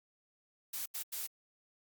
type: noise bursts at uneven times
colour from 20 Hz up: blue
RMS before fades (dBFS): -39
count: 3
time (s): 0.73-0.86 / 0.94-1.03 / 1.12-1.27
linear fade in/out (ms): 10
effects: Opus 48 kbps